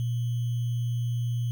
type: tone with sample-and-hold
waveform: sine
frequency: 119.3 Hz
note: A#2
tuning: 41 cents sharp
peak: -25 dBFS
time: 0-1.51 s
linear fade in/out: 0 ms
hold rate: 3150 Hz
effects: none